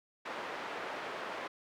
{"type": "band-pass noise", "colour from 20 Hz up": "pink", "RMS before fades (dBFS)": -41, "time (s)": [0.25, 1.48], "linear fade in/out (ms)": 10, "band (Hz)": [490, 2100], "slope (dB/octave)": 12, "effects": []}